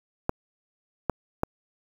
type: clicks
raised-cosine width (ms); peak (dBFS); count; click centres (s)
1; -9; 3; 0.294 / 1.097 / 1.434
effects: 7-bit